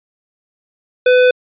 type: tone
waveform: square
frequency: 501 Hz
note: B4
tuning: 25 cents sharp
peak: -8 dBFS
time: 1.06-1.31 s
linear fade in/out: 5 ms
effects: resampled to 8000 Hz